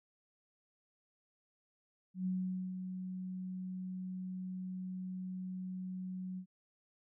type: tone with ADSR envelope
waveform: sine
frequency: 185 Hz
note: F#3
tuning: in tune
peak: -32 dBFS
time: 2.14-6.46 s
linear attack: 120 ms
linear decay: 470 ms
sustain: -7 dB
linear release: 81 ms
effects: none